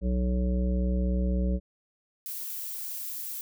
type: harmonic tone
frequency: 61.74 Hz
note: B1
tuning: in tune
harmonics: 1 / 3 / 5 / 7 / 9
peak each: -25 / -29 / -39 / -40 / -38 dBFS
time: 0.01-1.6 s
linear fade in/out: 50 ms
type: noise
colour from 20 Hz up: violet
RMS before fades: -36 dBFS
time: 2.26-3.41 s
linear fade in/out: 0 ms
effects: none